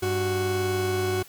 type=tone pair together; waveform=40% pulse; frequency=97.66 / 370 Hz; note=G2 / F#4; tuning=-6 / 0 cents; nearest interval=octave + major seventh; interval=2306 cents; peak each=-28 / -24 dBFS; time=0.02-1.23 s; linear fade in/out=10 ms; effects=white hiss -50 dBFS RMS until 1.28 s